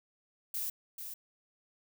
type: noise with echo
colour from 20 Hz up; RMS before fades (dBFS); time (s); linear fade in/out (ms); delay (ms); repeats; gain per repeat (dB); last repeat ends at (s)
violet; -36; 0.54-0.7; 5; 440; 1; -7; 1.14
effects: none